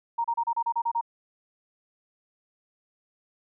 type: tone bursts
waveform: sine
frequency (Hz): 932.3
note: A#5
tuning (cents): 0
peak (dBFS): -23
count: 9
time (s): 0.18-1.012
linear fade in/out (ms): 10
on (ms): 64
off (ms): 32
effects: none